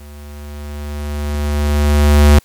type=tone with level ramp; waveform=square; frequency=73.42 Hz; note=D2; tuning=in tune; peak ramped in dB=-34 to -4 dBFS; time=0-2.39 s; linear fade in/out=5 ms; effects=white hiss -49 dBFS RMS until 2.44 s + MP3 96 kbps